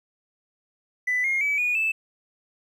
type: tone with pitch steps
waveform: triangle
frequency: 1994 / 2137 / 2291 / 2455 / 2631 Hz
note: B6 / C7 / D7 / D#7 / E7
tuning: +16 / +36 / -44 / -24 / -4 cents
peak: -18 dBFS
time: 1.07-1.92 s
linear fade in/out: 10 ms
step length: 170 ms
effects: tanh soft clip ceiling -18 dBFS